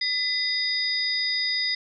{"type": "tone cluster", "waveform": "sine", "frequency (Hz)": [2009, 3689, 4923], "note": ["B6", "A#7", "D#8"], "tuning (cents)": [29, -19, -19], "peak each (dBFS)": [-28, -31, -25], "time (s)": [0.01, 1.75], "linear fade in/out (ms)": 5, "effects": []}